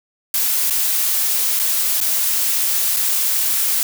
blue noise with dropouts, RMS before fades -18 dBFS, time 0.34-3.83 s, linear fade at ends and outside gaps 1 ms, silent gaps 0.7-0.707 / 1.592-1.597 / 2.003-2.012 / 2.964-2.968 s, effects none

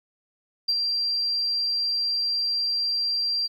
sine tone with ADSR envelope, 4729 Hz, D8, 11 cents sharp, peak -18 dBFS, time 0.68-3.48 s, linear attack 11 ms, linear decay 50 ms, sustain -4 dB, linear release 25 ms, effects tanh soft clip ceiling -14 dBFS + 10-bit

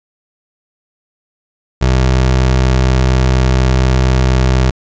25% pulse tone, 64.2 Hz, C2, 32 cents flat, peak -5 dBFS, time 1.81-4.71 s, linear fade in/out 10 ms, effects resampled to 16000 Hz

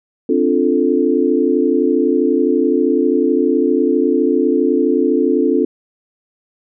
sine chord, D minor seventh, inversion third, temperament equal, 261.6 / 293.7 / 349.2 / 440 Hz, C4 / D4 / F4 / A4, 0 / 0 / 0 / 0 cents, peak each -17 dBFS, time 0.29-5.65 s, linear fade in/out 5 ms, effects none

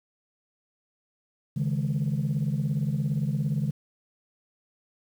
sine chord, C# suspended second, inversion none, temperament just, 138.59 / 155.92 / 207.9 Hz, C#3 / D#3 / G#3, 0 / +4 / +2 cents, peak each -26 / -27 / -30 dBFS, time 1.56-3.71 s, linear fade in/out 10 ms, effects tanh soft clip ceiling -19 dBFS + 9-bit

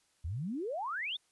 sine exponential sweep, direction up, 72.4 to 3708 Hz, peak -34 dBFS, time 0.24-1.17 s, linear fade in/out 10 ms, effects white hiss -72 dBFS RMS until 1.31 s + resampled to 24000 Hz

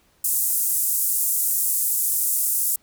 white band-pass noise, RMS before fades -22 dBFS, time 0.24-2.76 s, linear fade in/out 5 ms, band 8100 to 16000 Hz, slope 24 dB/octave, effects pink hiss -61 dBFS RMS until 2.82 s

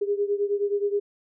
sine beating tone pair, 403.8 / 413.3 Hz, G#4 / G#4, -49 / -8 cents, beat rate 9.5 Hz, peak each -24 / -27 dBFS, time 0.01-1 s, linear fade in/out 10 ms, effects none

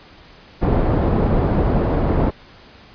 pink low-pass noise, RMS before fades -17 dBFS, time 0.61-2.31 s, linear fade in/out 20 ms, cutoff 680 Hz, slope 12 dB/octave, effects pink hiss -45 dBFS RMS until 2.94 s + resampled to 11025 Hz

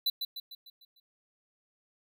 square tone with echo, 3985 Hz, B7, 15 cents sharp, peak -26 dBFS, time 0.06-0.1 s, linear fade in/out 5 ms, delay 150 ms, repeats 6, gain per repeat -6 dB, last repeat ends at 1 s, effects none

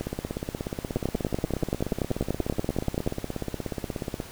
two click trains, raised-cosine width 2 ms, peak -11 / -16 dBFS, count 23 / 71, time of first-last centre 0.96-3.075 / 0.01-4.202 s, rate 10.4 / 16.7 Hz, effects pink hiss -44 dBFS RMS until 4.31 s

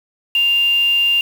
sine tone with quantisation, 2794 Hz, F7, in tune, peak -12 dBFS, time 0.35-1.21 s, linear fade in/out 2 ms, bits 5, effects none

